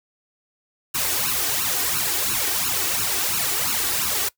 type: noise with flanger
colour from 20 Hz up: white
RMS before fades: -23 dBFS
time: 0.94-4.29 s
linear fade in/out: 10 ms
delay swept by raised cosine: 0.72 to 2.72 ms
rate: 2.9 Hz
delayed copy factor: +0.9
effects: noise-tail reverb RT60 0.1 s tail -21 dB re dry + high-pass 60 Hz 12 dB/octave